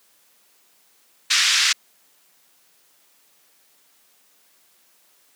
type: band-pass noise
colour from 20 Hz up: white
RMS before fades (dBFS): -18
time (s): 1.3-1.73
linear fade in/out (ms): 10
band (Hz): 1500 to 6000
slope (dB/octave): 24
effects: white hiss -59 dBFS RMS until 5.35 s + high-pass 200 Hz 12 dB/octave